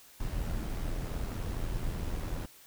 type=noise with amplitude modulation; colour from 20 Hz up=brown; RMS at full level=-32 dBFS; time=0.2-2.46 s; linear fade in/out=5 ms; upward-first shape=sine; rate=84.2 Hz; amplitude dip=45%; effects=white hiss -56 dBFS RMS until 2.66 s